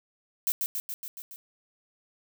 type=noise with echo; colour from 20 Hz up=violet; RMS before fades=-26 dBFS; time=0.47-0.52 s; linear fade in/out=0 ms; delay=140 ms; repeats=6; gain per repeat=-3 dB; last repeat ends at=1.36 s; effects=none